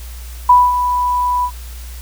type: tone with ADSR envelope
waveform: sine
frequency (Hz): 987.8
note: B5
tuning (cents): 0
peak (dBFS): -3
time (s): 0.49-1.51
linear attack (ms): 7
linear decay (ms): 220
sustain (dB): -10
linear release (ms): 70
effects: added 60 Hz sine -28 dBFS peak until 2.01 s + white hiss -39 dBFS RMS until 2.01 s